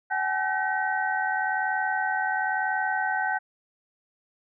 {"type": "tone cluster", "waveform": "sine", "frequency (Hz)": [760, 841, 1527, 1896], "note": ["F#5", "G#5", "G6", "A#6"], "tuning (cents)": [46, 22, -46, 29], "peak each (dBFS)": [-29, -30, -27, -35], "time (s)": [0.1, 3.39], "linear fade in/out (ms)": 20, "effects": []}